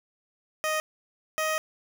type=tone pair in turn; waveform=15% pulse; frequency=622.3 / 627 Hz; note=D#5 / D#5; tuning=0 / +13 cents; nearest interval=unison; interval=13 cents; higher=second; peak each=-19 dBFS; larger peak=neither; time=0.64-0.8 / 1.38-1.58 s; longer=second; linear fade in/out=0 ms; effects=none